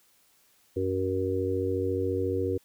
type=harmonic tone; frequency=94.2 Hz; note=F#2; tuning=32 cents sharp; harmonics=1 / 3 / 4 / 5; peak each=-32 / -33 / -30 / -30 dBFS; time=0.76-2.58 s; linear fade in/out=10 ms; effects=white hiss -64 dBFS RMS until 2.64 s